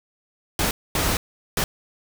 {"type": "noise bursts at uneven times", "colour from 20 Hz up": "pink", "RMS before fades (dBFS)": -22, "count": 3, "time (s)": [[0.59, 0.71], [0.95, 1.17], [1.57, 1.64]], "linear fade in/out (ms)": 2, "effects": []}